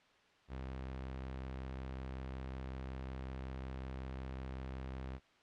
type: tone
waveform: sawtooth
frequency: 65.41 Hz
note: C2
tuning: in tune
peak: -38 dBFS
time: 0.48-5.2 s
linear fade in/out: 50 ms
effects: white hiss -67 dBFS RMS until 5.42 s + low-pass 3000 Hz 12 dB/octave